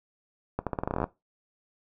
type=accelerating click train; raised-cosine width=1 ms; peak=-14 dBFS; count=14; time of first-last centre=0.59-1.041 s; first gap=77 ms; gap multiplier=0.85; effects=noise-tail reverb RT60 0.2 s tail -17 dB re dry